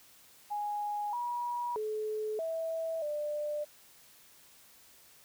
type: tone with pitch steps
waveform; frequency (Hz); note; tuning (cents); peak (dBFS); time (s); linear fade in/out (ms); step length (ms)
sine; 829 / 963 / 429.9 / 652 / 595; G#5 / B5 / A4 / E5 / D5; -3 / -44 / -40 / -19 / +22; -32; 0.5-3.65; 20; 630
effects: white hiss -59 dBFS RMS until 5.24 s